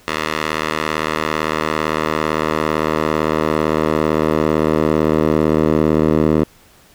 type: tone with band-pass filter sweep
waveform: 10% pulse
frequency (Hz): 77.78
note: D#2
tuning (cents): 0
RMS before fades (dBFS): -17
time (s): 0.08-6.44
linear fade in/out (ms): 0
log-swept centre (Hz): 2000 to 340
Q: 0.71
effects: pink hiss -49 dBFS RMS until 6.94 s